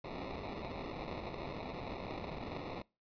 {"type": "noise with sample-and-hold", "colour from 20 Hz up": "violet", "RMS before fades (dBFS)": -43, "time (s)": [0.04, 2.82], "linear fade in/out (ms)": 5, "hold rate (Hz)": 1575, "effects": ["noise-tail reverb RT60 0.3 s tail -25 dB re dry", "resampled to 11025 Hz"]}